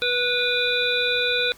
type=harmonic tone with a mistuned harmonic; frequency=489.8 Hz; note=B4; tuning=14 cents flat; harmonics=1 / 3 / 5 / 7 / 8; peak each=-26 / -26 / -26 / -26 / -26 dBFS; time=0.02-1.52 s; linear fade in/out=0 ms; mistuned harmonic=7; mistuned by=+62 cents; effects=pink hiss -49 dBFS RMS until 1.57 s + Opus 32 kbps